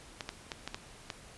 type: clicks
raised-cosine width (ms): 0.2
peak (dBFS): -19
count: 6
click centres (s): 0.208 / 0.291 / 0.518 / 0.676 / 0.745 / 1.102
effects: pink hiss -53 dBFS RMS until 1.37 s + resampled to 24000 Hz